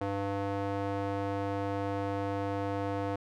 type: tone with band-pass filter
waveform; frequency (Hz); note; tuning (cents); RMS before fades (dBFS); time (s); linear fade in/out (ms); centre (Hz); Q
square; 99.5; G2; +26; -33; 0.01-3.16; 5; 610; 1
effects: none